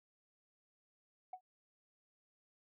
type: tone with exponential decay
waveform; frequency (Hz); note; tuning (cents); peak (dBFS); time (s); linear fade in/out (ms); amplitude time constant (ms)
sine; 741; F#5; +2; -39; 1.33-1.41; 5; 17
effects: tanh soft clip ceiling -37 dBFS